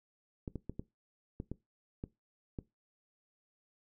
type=clicks; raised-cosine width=3 ms; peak=-26 dBFS; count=8; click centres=0.478 / 0.557 / 0.696 / 0.795 / 1.401 / 1.516 / 2.039 / 2.588 s; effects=noise-tail reverb RT60 0.2 s tail -19 dB re dry